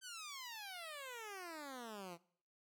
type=exponential sweep; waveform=10% pulse; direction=down; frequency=1568 to 164.81 Hz; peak=-39 dBFS; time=0.01-2.18 s; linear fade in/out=50 ms; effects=noise-tail reverb RT60 0.6 s tail -22 dB re dry

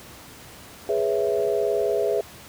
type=chord; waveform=sine; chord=C# minor seventh; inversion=second; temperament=equal; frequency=415.3 / 493.9 / 554.4 / 659.3 Hz; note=G#4 / B4 / C#5 / E5; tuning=0 / 0 / 0 / 0 cents; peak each=-23 / -27 / -29 / -26 dBFS; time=0.89-2.21 s; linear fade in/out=2 ms; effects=pink hiss -44 dBFS RMS until 2.48 s + high-pass 60 Hz 12 dB/octave

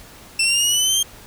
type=exponential sweep; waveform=20% pulse; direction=up; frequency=2667 to 3207 Hz; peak=-10 dBFS; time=0.39-1.03 s; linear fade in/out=5 ms; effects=pink hiss -43 dBFS RMS until 1.26 s

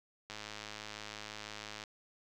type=click train; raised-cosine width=0.2 ms; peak=-26 dBFS; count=164; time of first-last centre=0.3-1.838 s; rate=106 Hz; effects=none

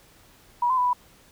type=tone with pitch steps; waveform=sine; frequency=966 / 1029 / 992 / 986 Hz; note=B5 / C6 / B5 / B5; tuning=-39 / -29 / +7 / -3 cents; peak=-19 dBFS; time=0.62-0.932 s; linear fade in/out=5 ms; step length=78 ms; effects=pink hiss -55 dBFS RMS until 1.31 s

